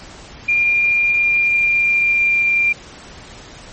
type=tone with pitch glide; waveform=sine; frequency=2400 to 2381 Hz; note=D7 to D7; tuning=+37 to +23 cents; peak=-12 dBFS; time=0.48-2.73 s; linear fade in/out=10 ms; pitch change=-14 cents; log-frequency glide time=1.17-2.49 s; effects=pink hiss -38 dBFS RMS until 3.72 s + MP3 32 kbps